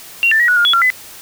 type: tone with pitch steps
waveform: sine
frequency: 2753 / 1776 / 1907 / 1466 / 1415 / 3379 / 1373 / 2012 Hz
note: F7 / A6 / A#6 / F#6 / F6 / G#7 / F6 / B6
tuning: -25 / +16 / +39 / -16 / +22 / +29 / -30 / +32 cents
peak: -9 dBFS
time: 0.23-0.902 s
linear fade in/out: 0 ms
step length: 84 ms
effects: white hiss -36 dBFS RMS until 1.21 s